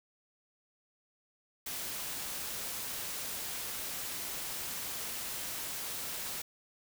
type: noise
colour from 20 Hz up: white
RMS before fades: -39 dBFS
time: 1.66-6.42 s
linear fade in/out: 5 ms
effects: none